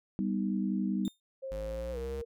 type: chord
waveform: sine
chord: G augmented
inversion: none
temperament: equal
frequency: 196 / 246.9 / 311.1 Hz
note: G3 / B3 / D#4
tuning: 0 / 0 / 0 cents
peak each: -30 / -35 / -36 dBFS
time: 0.19-1.08 s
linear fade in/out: 0 ms
type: tone with exponential decay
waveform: sawtooth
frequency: 3635 Hz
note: A#7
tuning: 44 cents flat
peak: -39 dBFS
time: 1.05-1.2 s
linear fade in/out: 1 ms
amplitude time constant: 31 ms
type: tone with pitch glide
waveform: sine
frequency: 533 to 466.7 Hz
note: C5 to A#4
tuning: +32 to +2 cents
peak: -36 dBFS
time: 1.42-2.25 s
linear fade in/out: 20 ms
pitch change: -230 cents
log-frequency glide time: 1.92-1.98 s
type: exponential sweep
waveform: square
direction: up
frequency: 50 to 71.3 Hz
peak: -39 dBFS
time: 1.51-2.22 s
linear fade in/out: 10 ms
effects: none